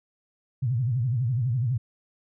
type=tone with vibrato; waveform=sine; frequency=122.4 Hz; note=B2; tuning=15 cents flat; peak=-22 dBFS; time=0.62-1.78 s; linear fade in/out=10 ms; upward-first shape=sine; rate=12 Hz; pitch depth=180 cents each way; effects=none